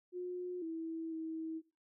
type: tone with pitch steps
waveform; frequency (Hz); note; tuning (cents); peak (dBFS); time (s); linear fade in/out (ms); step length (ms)
sine; 359.5 / 325.9 / 321.5; F#4 / E4 / E4; -50 / -20 / -43; -38; 0.12-1.62; 50; 500
effects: noise-tail reverb RT60 0.4 s tail -21 dB re dry